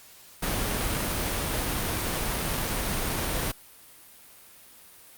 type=noise; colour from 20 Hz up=pink; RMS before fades=-28 dBFS; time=0.42-3.52 s; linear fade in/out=10 ms; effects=white hiss -51 dBFS RMS until 5.17 s + Opus 48 kbps